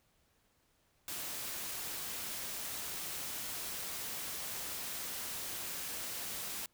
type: noise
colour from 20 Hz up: white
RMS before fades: -41 dBFS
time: 1.08-6.66 s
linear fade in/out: 2 ms
effects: pink hiss -73 dBFS RMS until 6.73 s